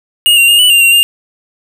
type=tone with pitch steps; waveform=square; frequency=2859 / 2763 / 2833 / 2967 / 2791 / 2752 / 2806 Hz; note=F7 / F7 / F7 / F#7 / F7 / F7 / F7; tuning=+40 / -19 / +24 / +4 / -2 / -26 / +8 cents; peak=-5 dBFS; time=0.26-1.03 s; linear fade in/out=0 ms; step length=110 ms; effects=none